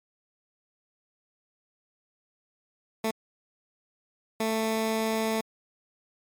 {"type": "tone bursts at uneven times", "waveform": "15% pulse", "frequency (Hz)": 221.5, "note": "A3", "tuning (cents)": 12, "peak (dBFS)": -19, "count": 2, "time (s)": [[3.04, 3.11], [4.4, 5.41]], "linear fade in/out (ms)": 5, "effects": ["MP3 96 kbps"]}